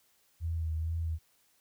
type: tone with vibrato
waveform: sine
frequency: 81.1 Hz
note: E2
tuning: 28 cents flat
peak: -30 dBFS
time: 0.4-1.19 s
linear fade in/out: 50 ms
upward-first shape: sine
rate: 2.2 Hz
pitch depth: 37 cents each way
effects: white hiss -69 dBFS RMS until 1.6 s